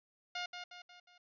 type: tone with echo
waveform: 10% pulse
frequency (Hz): 712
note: F5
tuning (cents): +33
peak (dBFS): -29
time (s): 0.35-0.46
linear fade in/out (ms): 5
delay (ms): 180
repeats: 4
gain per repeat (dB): -6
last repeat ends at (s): 1.18
effects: resampled to 16000 Hz